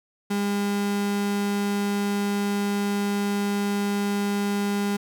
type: tone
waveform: 35% pulse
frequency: 202.5 Hz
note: G#3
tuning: 43 cents flat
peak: -21 dBFS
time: 0.3-4.97 s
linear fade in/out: 10 ms
effects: none